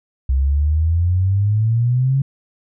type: exponential sweep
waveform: sine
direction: up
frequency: 64.6 to 138.59 Hz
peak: -13 dBFS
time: 0.29-2.22 s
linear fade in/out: 5 ms
effects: none